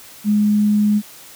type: tone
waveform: sine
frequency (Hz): 209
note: G#3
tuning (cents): +11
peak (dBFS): -12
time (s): 0.24-1.02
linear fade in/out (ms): 50
effects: white hiss -41 dBFS RMS until 1.35 s + high-pass 60 Hz 12 dB/octave